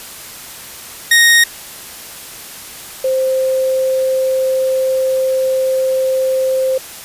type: tone pair in turn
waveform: sawtooth / sine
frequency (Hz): 1864.7 / 523.3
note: A#6 / C5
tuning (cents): 0 / 0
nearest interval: octave + minor seventh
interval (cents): 2200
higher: first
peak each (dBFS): -3 / -12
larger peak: first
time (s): 1.11-1.44 / 3.04-6.78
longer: second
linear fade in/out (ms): 5
effects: white hiss -32 dBFS RMS until 7.04 s + resampled to 32000 Hz